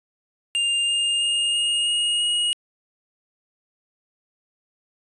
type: tone with pitch steps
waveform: square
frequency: 2802 / 2818 / 2835 / 2851 / 2867 / 2884 Hz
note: F7 / F7 / F7 / F7 / F7 / F#7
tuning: +5 / +15 / +25 / +35 / +45 / -45 cents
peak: -20 dBFS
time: 0.55-2.53 s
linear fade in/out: 0 ms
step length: 330 ms
effects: resampled to 22050 Hz